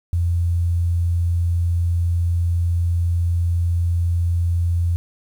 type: tone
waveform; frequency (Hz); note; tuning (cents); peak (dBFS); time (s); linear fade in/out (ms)
sine; 86; F2; -26; -16; 0.13-4.96; 0
effects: 8-bit